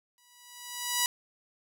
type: tone with exponential growth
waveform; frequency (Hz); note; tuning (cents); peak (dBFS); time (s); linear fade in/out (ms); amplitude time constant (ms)
5% pulse; 976; B5; -21; -11; 0.18-1.06; 1; 190
effects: none